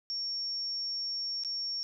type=tone with dropouts; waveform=sine; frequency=5500 Hz; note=F8; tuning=27 cents flat; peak=-32 dBFS; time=0.1-1.83 s; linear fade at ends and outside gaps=0 ms; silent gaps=1.436-1.448 s; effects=none